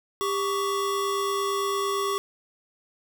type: tone pair together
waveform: square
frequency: 397.1 / 1122.5 Hz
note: G4 / C#6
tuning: +22 / +21 cents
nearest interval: octave + tritone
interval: 1799 cents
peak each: -28 dBFS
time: 0.21-2.18 s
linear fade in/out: 0 ms
effects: none